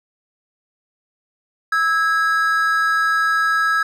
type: tone pair together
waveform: triangle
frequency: 1307 / 1646.7 Hz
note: E6 / G#6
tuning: -15 / -15 cents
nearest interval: major third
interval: 400 cents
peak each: -16 dBFS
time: 1.72-3.83 s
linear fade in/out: 5 ms
effects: none